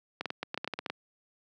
clicks, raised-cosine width 0.3 ms, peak -17 dBFS, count 12, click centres 0.21 / 0.257 / 0.304 / 0.43 / 0.544 / 0.576 / 0.645 / 0.676 / 0.737 / 0.79 / 0.862 / 0.9 s, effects high-pass 200 Hz 12 dB/octave

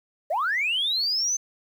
sine linear sweep, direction up, 554 to 6272 Hz, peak -21 dBFS, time 0.3-1.37 s, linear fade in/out 10 ms, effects tanh soft clip ceiling -18 dBFS + 9-bit

